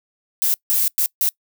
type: noise bursts at uneven times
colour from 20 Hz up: violet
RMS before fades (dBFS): -18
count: 4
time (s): 0.42-0.54 / 0.7-0.88 / 0.98-1.06 / 1.21-1.29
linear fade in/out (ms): 0
effects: noise-tail reverb RT60 0.1 s tail -24 dB re dry